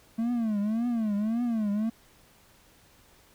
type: tone with vibrato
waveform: triangle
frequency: 222 Hz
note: A3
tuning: 16 cents sharp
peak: -23 dBFS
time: 0.18-1.9 s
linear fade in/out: 10 ms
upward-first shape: triangle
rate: 1.8 Hz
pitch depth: 180 cents each way
effects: pink hiss -59 dBFS RMS until 3.34 s